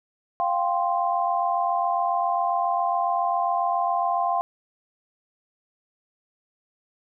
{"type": "chord", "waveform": "sine", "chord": "F suspended second", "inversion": "none", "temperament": "just", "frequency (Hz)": [698.5, 785.8, 1047.7], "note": ["F5", "G5", "C6"], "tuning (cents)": [0, 4, 2], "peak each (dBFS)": [-24, -26, -26], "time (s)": [0.4, 4.41], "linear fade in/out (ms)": 0, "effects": []}